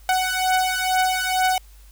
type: beating tone pair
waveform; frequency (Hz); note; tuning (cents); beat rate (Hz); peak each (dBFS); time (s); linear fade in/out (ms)
sawtooth; 744 / 746.2; F#5 / F#5; +9 / +14; 2.2; -18; 0.09-1.58; 2
effects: added 50 Hz sine -44 dBFS peak until 1.91 s + white hiss -55 dBFS RMS until 1.91 s